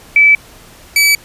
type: tone pair in turn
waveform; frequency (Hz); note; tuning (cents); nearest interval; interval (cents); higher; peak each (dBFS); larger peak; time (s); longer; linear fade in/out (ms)
sine / sawtooth; 2306 / 2295; D7 / D7; -32 / -40; unison; 8; first; -4; neither; 0.16-0.35 / 0.96-1.15; neither; 2
effects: pink hiss -40 dBFS RMS until 1.24 s + resampled to 32000 Hz